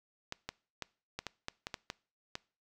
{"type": "clicks", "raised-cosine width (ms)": 0.2, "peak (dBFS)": -20, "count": 10, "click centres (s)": [0.324, 0.49, 0.823, 1.19, 1.267, 1.484, 1.669, 1.742, 1.901, 2.354], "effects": ["noise-tail reverb RT60 0.4 s tail -23 dB re dry"]}